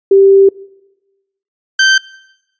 sine / sawtooth tone pair in turn, 391.3 / 1555.7 Hz, G4 / G6, -3 / -14 cents, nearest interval 2 octaves, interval 2389 cents, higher second, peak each -3 dBFS, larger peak neither, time 0.11-0.49 / 1.79-1.98 s, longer first, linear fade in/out 5 ms, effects noise-tail reverb RT60 1.0 s tail -22 dB re dry + resampled to 16000 Hz

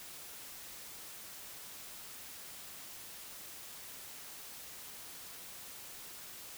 silence, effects white hiss -49 dBFS RMS until 6.57 s

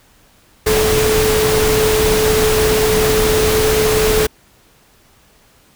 sine tone in noise, 432.8 Hz, A4, 29 cents flat, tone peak -13 dBFS, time 0.66-4.27 s, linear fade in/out 10 ms, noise pink, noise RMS -17 dBFS, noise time 0.66-4.27 s, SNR +1 dB, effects pink hiss -51 dBFS RMS until 5.75 s

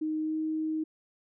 sine tone with pitch glide, 311.1 to 314 Hz, D#4 to D#4, 0 to +16 cents, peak -28 dBFS, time 0.01-0.84 s, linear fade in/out 10 ms, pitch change +16 cents, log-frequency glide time 0.21-0.36 s, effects none

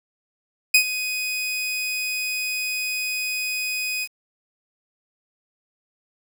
sawtooth tone with ADSR envelope, 2500 Hz, D#7, 8 cents sharp, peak -7 dBFS, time 0.74-4.08 s, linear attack 6 ms, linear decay 87 ms, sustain -14 dB, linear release 50 ms, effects 7-bit

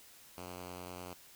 5% pulse tone, 89.8 Hz, F2, 49 cents sharp, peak -33 dBFS, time 0.37-1.14 s, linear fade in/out 10 ms, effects white hiss -58 dBFS RMS until 1.35 s

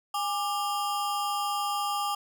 square ring-modulated tone, 1002 Hz, B5, 25 cents sharp, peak -25 dBFS, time 0.14-2.15 s, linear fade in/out 5 ms, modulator 183 Hz, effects none

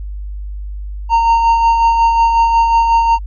triangle tone with tremolo, 921 Hz, A#5, 21 cents flat, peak -5 dBFS, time 1.09-3.19 s, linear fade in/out 50 ms, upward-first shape sine, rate 5.5 Hz, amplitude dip 40%, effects added 50 Hz sine -22 dBFS peak until 3.26 s + resampled to 16000 Hz

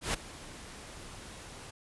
pink noise with ADSR envelope, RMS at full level -29 dBFS, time 0.01-1.71 s, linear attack 130 ms, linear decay 9 ms, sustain -18 dB, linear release 11 ms, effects resampled to 24000 Hz

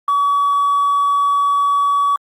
triangle tone with hard clipping, 1136 Hz, C#6, 42 cents sharp, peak -12 dBFS, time 0.08-2.16 s, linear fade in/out 2 ms, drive 2 dB, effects Opus 24 kbps

